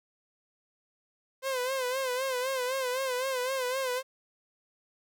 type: tone with vibrato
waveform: sawtooth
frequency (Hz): 516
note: C5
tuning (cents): -24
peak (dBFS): -25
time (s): 1.42-4.03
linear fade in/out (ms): 50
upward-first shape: sine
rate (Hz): 3.9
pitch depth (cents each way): 78
effects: 11-bit